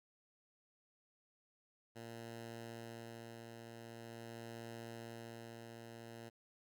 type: tone with tremolo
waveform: 10% pulse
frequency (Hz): 115.7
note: A#2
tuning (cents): -13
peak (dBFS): -39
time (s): 1.95-6.3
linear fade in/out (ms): 20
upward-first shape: sine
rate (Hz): 0.45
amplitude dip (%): 35
effects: none